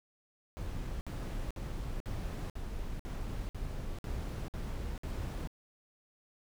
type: noise bursts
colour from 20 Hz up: brown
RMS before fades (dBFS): -38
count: 10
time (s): 0.57-5.474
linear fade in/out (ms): 0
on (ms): 440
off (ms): 56
effects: none